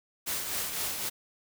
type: noise with tremolo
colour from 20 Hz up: white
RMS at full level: -31 dBFS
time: 0.26-1.1 s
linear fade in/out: 20 ms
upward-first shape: triangle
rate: 3.9 Hz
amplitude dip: 50%
effects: none